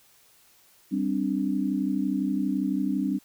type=chord; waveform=sine; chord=G suspended fourth; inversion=none; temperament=equal; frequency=196 / 261.6 / 293.7 Hz; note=G3 / C4 / D4; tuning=0 / 0 / 0 cents; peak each=-28 dBFS; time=0.91-3.19 s; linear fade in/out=20 ms; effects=white hiss -59 dBFS RMS until 3.24 s